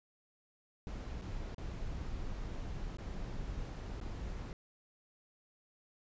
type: noise with dropouts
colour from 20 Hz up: brown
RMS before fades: -41 dBFS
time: 0.87-4.53 s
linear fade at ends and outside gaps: 1 ms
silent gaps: 1.214-1.219 / 1.547-1.581 / 2.97-2.984 / 4.002-4.012 s
effects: resampled to 16000 Hz